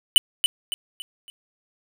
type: tone with echo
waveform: square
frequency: 2986 Hz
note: F#7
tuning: 15 cents sharp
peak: -9 dBFS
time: 0.16-0.18 s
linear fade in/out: 0 ms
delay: 280 ms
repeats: 4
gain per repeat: -8 dB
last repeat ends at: 1.3 s
effects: none